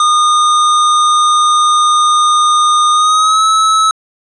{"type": "tone with pitch glide", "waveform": "square", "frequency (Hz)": [1223, 1295.7], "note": ["D#6", "E6"], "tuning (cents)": [-30, -30], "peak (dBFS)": -8, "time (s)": [0, 3.91], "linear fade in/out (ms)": 2, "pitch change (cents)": 100, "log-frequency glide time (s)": [2.92, 3.45], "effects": ["resampled to 22050 Hz"]}